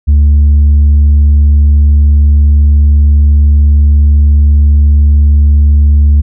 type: tone with tanh clipping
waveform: sine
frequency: 72.9 Hz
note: D2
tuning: 12 cents flat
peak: -3 dBFS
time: 0.07-6.22 s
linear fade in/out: 20 ms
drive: 2 dB
effects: none